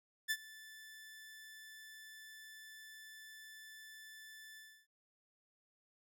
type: tone with ADSR envelope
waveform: sawtooth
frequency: 1754 Hz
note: A6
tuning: 6 cents flat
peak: -28 dBFS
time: 0.28-4.87 s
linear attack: 28 ms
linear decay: 55 ms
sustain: -21 dB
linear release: 300 ms
effects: none